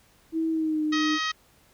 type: tone with pitch glide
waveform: sine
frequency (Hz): 323.3 to 306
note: E4 to D#4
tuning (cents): -34 to -29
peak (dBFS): -23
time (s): 0.32-1.19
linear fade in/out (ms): 50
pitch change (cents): -95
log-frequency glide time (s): 0.5-0.83
type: harmonic tone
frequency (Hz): 633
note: D#5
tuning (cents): +30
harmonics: 2 / 3 / 4 / 5 / 6 / 7 / 8 / 9 / 10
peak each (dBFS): -30 / -30 / -37 / -34 / -36 / -39 / -38 / -45 / -43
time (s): 0.92-1.32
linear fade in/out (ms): 10
effects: pink hiss -60 dBFS RMS until 1.73 s